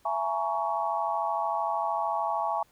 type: chord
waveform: sine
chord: A# half-diminished seventh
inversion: second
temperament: just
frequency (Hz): 671.3 / 839.1 / 932.3 / 1118.8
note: E5 / G#5 / A#5 / C#6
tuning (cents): +31 / +18 / 0 / +16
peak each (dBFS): -32 / -30 / -33 / -32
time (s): 0.05-2.63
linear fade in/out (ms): 5
effects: pink hiss -64 dBFS RMS until 2.71 s